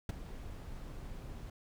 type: noise with ADSR envelope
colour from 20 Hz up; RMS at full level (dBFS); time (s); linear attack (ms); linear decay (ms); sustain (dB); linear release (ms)
brown; -31; 0.09-1.5; 3; 18; -14; 3
effects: none